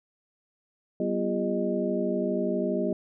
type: tone cluster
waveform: sine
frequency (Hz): 191 / 243.4 / 345.8 / 406.2 / 616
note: G3 / B3 / F4 / G#4 / D#5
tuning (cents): -45 / -25 / -17 / -38 / -17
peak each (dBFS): -31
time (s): 1-2.93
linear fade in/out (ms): 2
effects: none